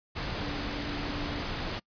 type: tone in noise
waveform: sine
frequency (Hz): 290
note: D4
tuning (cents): -22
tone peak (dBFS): -38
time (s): 0.4-1.43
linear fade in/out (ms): 20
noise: pink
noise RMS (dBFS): -34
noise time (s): 0.15-1.8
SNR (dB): -7
effects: noise-tail reverb RT60 0.1 s tail -26 dB re dry + resampled to 11025 Hz